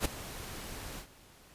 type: noise with ADSR envelope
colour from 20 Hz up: pink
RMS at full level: -29 dBFS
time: 0-1.07 s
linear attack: 52 ms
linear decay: 9 ms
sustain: -14 dB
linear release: 90 ms
effects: pink hiss -58 dBFS RMS until 1.54 s + resampled to 32000 Hz